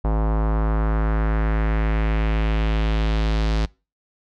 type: tone with low-pass filter sweep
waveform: square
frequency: 53.9 Hz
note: A1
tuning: 35 cents flat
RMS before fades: -20 dBFS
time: 0.04-3.66 s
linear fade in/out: 10 ms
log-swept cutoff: 910 to 4700 Hz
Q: 1.7
effects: noise-tail reverb RT60 0.3 s tail -24 dB re dry